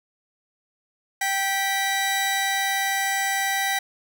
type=tone pair together; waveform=sawtooth; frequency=781.3 / 1953 Hz; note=G5 / B6; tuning=-6 / -20 cents; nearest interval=octave + major third; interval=1586 cents; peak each=-21 dBFS; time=1.21-3.79 s; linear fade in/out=5 ms; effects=none